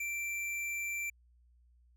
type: tone with hard clipping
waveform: triangle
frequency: 2349 Hz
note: D7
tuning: in tune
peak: -36 dBFS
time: 0-1.1 s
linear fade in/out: 5 ms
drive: 17 dB
effects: added 60 Hz sine -62 dBFS peak until 1.96 s